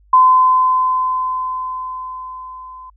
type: tone with level ramp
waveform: sine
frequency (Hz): 1024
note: C6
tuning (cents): -38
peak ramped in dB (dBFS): -5 to -33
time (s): 0.13-2.9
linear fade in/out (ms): 5
effects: added 50 Hz sine -48 dBFS peak until 2.96 s